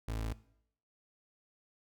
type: tone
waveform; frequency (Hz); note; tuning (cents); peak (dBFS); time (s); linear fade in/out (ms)
30% pulse; 55; A1; 0; -32; 0.08-0.33; 5
effects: noise-tail reverb RT60 0.7 s tail -19 dB re dry